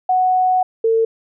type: tone pair in turn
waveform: sine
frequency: 740 / 450.7 Hz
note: F#5 / A4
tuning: 0 / +42 cents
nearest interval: major sixth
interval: 858 cents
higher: first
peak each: -12 dBFS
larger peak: neither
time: 0.09-0.63 / 0.84-1.05 s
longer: first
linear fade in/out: 5 ms
effects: none